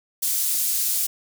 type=high-pass noise; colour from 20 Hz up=pink; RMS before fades=-23 dBFS; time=0.22-1.07 s; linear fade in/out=10 ms; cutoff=8400 Hz; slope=12 dB/octave; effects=none